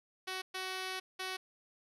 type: tone bursts at uneven times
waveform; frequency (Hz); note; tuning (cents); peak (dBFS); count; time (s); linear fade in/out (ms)
5% pulse; 374.8; F#4; +22; -26; 3; 0.27-0.42 / 0.54-1 / 1.19-1.37; 10
effects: low-pass 10000 Hz 12 dB/octave